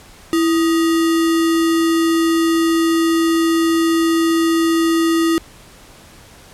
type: tone with sample-and-hold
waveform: sine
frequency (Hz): 330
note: E4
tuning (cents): +2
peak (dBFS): -12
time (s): 0.33-5.38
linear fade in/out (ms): 0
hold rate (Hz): 1575
effects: pink hiss -43 dBFS RMS until 6.53 s + low-pass 12000 Hz 12 dB/octave

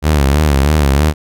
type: tone with vibrato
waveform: sawtooth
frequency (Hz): 72.4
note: D2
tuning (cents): -24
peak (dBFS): -5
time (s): 0.02-1.14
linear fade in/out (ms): 50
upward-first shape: sine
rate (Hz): 3.1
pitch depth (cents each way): 120
effects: none

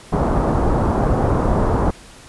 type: low-pass noise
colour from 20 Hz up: pink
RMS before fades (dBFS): -17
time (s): 0.12-1.91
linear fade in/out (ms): 10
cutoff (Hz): 1100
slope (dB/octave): 24
effects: pink hiss -42 dBFS RMS until 2.28 s + resampled to 24000 Hz

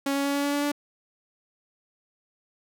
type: tone with pitch steps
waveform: sawtooth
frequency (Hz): 277.2 / 279.3 / 281.4 / 283.5 / 285.7 / 287.8 / 290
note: C#4 / C#4 / C#4 / C#4 / D4 / D4 / D4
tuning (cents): 0 / +13 / +26 / +39 / -48 / -35 / -22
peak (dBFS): -20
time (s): 0.06-0.718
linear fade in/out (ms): 5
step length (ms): 94
effects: none

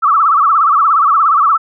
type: tone with vibrato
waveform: sine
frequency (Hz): 1224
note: D#6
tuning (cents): -29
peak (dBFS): -7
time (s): 0.02-1.58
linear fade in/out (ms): 20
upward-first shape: sine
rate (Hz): 17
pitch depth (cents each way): 160
effects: none

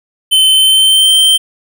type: tone with pitch glide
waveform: square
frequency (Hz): 3068 to 3125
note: G7 to G7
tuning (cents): -38 to -6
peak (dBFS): -6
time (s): 0.31-1.38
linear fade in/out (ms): 20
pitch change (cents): +32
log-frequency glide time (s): 0.49-1.13
effects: none

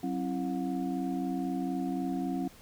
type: tone cluster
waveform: sine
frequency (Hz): 186.9 / 269.9 / 333.8 / 722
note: F#3 / C#4 / E4 / F#5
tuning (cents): +18 / -46 / +22 / -43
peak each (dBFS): -36 / -32 / -37 / -40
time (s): 0.03-2.48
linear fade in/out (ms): 5
effects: pink hiss -55 dBFS RMS until 2.61 s

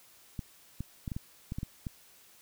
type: clicks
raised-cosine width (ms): 5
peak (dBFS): -23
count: 9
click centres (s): 0.392 / 0.806 / 1.078 / 1.118 / 1.165 / 1.521 / 1.585 / 1.631 / 1.868
effects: white hiss -59 dBFS RMS until 2.41 s

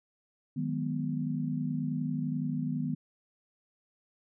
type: chord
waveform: sine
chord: G# minor seventh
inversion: second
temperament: equal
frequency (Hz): 155.56 / 185 / 207.7 / 246.9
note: D#3 / F#3 / G#3 / B3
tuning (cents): 0 / 0 / 0 / 0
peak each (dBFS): -33 / -39 / -39 / -33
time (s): 0.56-2.95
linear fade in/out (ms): 10
effects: none

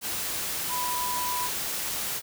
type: tone in noise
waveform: sine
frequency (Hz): 988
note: B5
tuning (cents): 0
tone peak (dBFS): -29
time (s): 0.68-1.5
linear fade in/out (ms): 50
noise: white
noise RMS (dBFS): -31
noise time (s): 0.01-2.22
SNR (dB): -1
effects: none

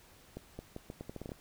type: accelerating click train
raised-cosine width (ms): 2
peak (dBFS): -28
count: 11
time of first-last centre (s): 0.37-1.318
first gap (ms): 220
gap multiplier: 0.79
effects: pink hiss -60 dBFS RMS until 1.4 s

